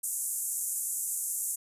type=band-pass noise; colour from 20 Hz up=pink; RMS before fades=-33 dBFS; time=0.03-1.56 s; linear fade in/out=10 ms; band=7200 to 13000 Hz; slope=48 dB/octave; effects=resampled to 32000 Hz